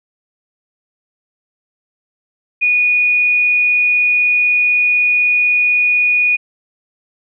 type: tone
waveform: sine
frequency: 2461 Hz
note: D#7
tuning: 20 cents flat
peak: -10 dBFS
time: 2.61-6.37 s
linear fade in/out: 20 ms
effects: none